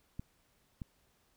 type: clicks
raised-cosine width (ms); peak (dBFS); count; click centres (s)
5; -27 / -28; 2; 0.195 / 0.818
effects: pink hiss -72 dBFS RMS until 1.36 s